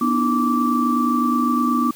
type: tone cluster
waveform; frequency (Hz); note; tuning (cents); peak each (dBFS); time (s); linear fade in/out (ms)
sine; 243.4 / 294.5 / 322.6 / 1164; B3 / D4 / E4 / D6; -25 / +5 / -37 / -16; -19 / -24 / -27 / -20; 0.01-1.91; 5
effects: white hiss -43 dBFS RMS until 1.95 s